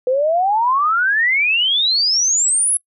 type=exponential sweep; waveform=sine; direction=up; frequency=493.9 to 11000 Hz; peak=-13 dBFS; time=0.07-2.77 s; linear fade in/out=2 ms; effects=noise-tail reverb RT60 0.1 s tail -23 dB re dry